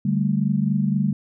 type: chord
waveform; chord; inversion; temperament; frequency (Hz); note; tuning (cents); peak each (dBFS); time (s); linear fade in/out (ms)
sine; D suspended fourth; none; equal; 146.83 / 196 / 220; D3 / G3 / A3; 0 / 0 / 0; -23 / -21 / -24; 0.05-1.13; 5
effects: none

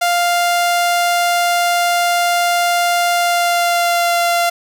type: tone with pitch glide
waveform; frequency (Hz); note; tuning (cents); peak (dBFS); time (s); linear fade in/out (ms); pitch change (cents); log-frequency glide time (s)
sawtooth; 698.5 to 691.3; F5 to F5; 0 to -18; -9; 0.01-4.5; 10; -18; 3.13-4.15
effects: 8-bit

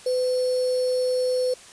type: tone with sample-and-hold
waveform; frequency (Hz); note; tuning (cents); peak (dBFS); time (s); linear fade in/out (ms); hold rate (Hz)
sine; 505; B4; +39; -20; 0.06-1.54; 5; 4900
effects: white hiss -46 dBFS RMS until 1.72 s + resampled to 22050 Hz

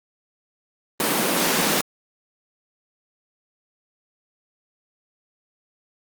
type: high-pass noise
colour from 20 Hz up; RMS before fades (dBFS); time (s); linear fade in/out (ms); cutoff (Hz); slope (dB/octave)
pink; -21; 1-1.81; 2; 170; 48
effects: Opus 32 kbps

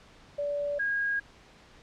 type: tone pair in turn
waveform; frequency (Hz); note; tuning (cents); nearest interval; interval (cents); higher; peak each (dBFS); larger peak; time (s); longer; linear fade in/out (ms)
sine; 578 / 1634.8; D5 / G#6; -28 / -28; octave + tritone; 1800; second; -28 / -26; second; 0.38-0.79 / 0.79-1.2; neither; 10
effects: pink hiss -55 dBFS RMS until 1.82 s + low-pass 5000 Hz 12 dB/octave

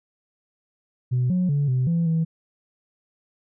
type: tone with pitch steps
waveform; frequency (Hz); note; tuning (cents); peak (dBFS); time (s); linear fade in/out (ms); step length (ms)
sine; 125.2 / 181.8 / 143.3 / 128 / 168.1 / 162.7; B2 / F#3 / D3 / C3 / E3 / E3; +24 / -30 / -42 / -38 / +34 / -22; -17; 1.11-2.25; 20; 190
effects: tanh soft clip ceiling -16 dBFS

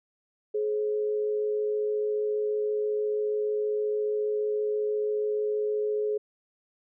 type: tone pair together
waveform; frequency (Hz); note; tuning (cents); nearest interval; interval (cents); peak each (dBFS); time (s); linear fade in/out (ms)
sine; 422.9 / 537.6; G#4 / C5; +31 / +47; major third; 416; -25 / -37; 0.54-6.18; 10
effects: none

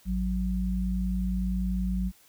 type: tone pair together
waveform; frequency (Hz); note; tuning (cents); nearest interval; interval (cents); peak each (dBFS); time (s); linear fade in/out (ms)
sine; 54.46 / 185; A1 / F#3; -17 / 0; octave + major sixth; 2117; -28 / -28; 0.05-2.12; 50
effects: white hiss -59 dBFS RMS until 2.28 s

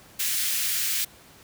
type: high-pass noise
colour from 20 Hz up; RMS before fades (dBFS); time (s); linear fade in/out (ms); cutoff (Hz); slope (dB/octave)
white; -26; 0.19-1.05; 10; 1700; 24
effects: pink hiss -51 dBFS RMS until 1.43 s + high-pass 60 Hz 12 dB/octave

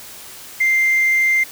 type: tone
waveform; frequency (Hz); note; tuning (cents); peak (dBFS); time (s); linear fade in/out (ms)
sine; 2093; C7; 0; -11; 0.6-1.44; 10
effects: tanh soft clip ceiling -10 dBFS + white hiss -37 dBFS RMS until 1.51 s

